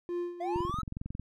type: tone with tremolo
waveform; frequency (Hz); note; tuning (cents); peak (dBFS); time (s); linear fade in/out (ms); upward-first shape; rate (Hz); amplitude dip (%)
triangle; 350; F4; +4; -28; 0.09-0.71; 0; sine; 2.7; 75
type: linear sweep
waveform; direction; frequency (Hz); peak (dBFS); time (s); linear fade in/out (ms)
triangle; up; 659.3 to 1318.5; -31; 0.4-0.82; 10
type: click train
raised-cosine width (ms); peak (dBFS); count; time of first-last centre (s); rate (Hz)
5; -25; 15; 0.56-1.196; 22
effects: none